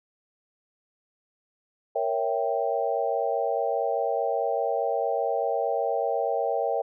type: chord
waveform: sine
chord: A# diminished seventh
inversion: none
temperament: equal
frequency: 466.2 / 554.4 / 659.3 / 784 Hz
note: A#4 / C#5 / E5 / G5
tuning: 0 / 0 / 0 / 0 cents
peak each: -29 dBFS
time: 1.95-6.82 s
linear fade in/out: 10 ms
effects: none